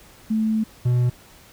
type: tone pair in turn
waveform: sine / triangle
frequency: 219.1 / 122.97 Hz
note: A3 / B2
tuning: -7 / -7 cents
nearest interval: minor seventh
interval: 1000 cents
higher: first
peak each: -18 / -14 dBFS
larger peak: second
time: 0.3-0.64 / 0.85-1.1 s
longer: first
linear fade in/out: 10 ms
effects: pink hiss -49 dBFS RMS until 1.52 s